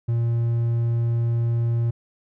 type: tone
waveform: triangle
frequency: 117 Hz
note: A#2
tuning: 7 cents sharp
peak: -17 dBFS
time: 0.08-1.91 s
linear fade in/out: 10 ms
effects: none